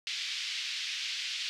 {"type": "band-pass noise", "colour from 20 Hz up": "pink", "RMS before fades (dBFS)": -36, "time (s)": [0.07, 1.49], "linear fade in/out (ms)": 0, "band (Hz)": [2400, 5100], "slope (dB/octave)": 24, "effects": []}